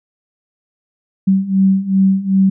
sine beating tone pair, 190.8 / 193.4 Hz, G3 / G3, -47 / -23 cents, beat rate 2.6 Hz, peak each -15 / -12 dBFS, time 1.27-2.5 s, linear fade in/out 10 ms, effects none

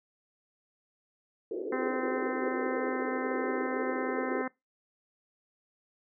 pink band-pass noise, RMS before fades -35 dBFS, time 1.51-4.42 s, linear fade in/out 2 ms, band 340 to 480 Hz, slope 48 dB/octave
harmonic tone, 258.3 Hz, C4, 22 cents flat, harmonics 1 / 2 / 3 / 4 / 5 / 6 / 7 / 8, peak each -35 / -38 / -40 / -41 / -42 / -43 / -43 / -44 dBFS, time 1.72-4.48 s, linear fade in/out 5 ms
effects noise-tail reverb RT60 0.2 s tail -22 dB re dry

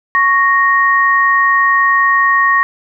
sine tone pair together, 1108.7 / 1864.6 Hz, C#6 / A#6, 0 / 0 cents, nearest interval major sixth, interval 900 cents, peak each -11 dBFS, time 0.15-2.63 s, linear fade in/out 0 ms, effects none

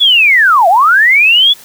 sine linear two-way sweep, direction down then up, 3476 to 652 to 3476 Hz, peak -4 dBFS, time 0-1.54 s, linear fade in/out 20 ms, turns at 0.68 s, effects white hiss -37 dBFS RMS until 1.64 s

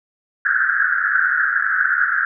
pink band-pass noise, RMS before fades -18 dBFS, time 0.45-2.25 s, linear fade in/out 2 ms, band 1400 to 1700 Hz, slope 96 dB/octave, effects none

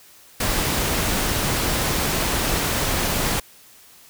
pink noise, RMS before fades -22 dBFS, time 0.4-3.4 s, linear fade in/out 5 ms, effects white hiss -49 dBFS RMS until 4.09 s

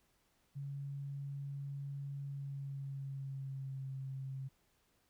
sine tone with pitch glide, 140 to 133.99 Hz, C#3 to C3, +18 to +42 cents, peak -40 dBFS, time 0.55-4.49 s, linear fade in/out 20 ms, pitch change -76 cents, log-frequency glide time 2.25-3.88 s, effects pink hiss -75 dBFS RMS until 5.09 s

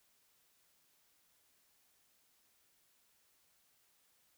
silence, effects white hiss -73 dBFS RMS until 4.37 s

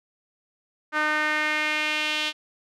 sawtooth tone with band-pass filter sweep, 304.7 Hz, D#4, 36 cents flat, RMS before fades -25 dBFS, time 0.92-2.33 s, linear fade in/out 50 ms, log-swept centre 1500 to 3200 Hz, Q 2.7, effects none

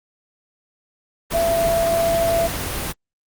sine tone in noise, 670 Hz, E5, 28 cents sharp, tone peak -16 dBFS, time 1.33-2.48 s, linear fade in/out 20 ms, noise pink, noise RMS -25 dBFS, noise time 1.3-2.93 s, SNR +6 dB, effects Opus 24 kbps

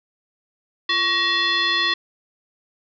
sine tone with frequency modulation, 2666 Hz, E7, 19 cents sharp, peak -17 dBFS, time 0.89-1.94 s, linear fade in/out 5 ms, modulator 775 Hz, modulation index 2, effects none

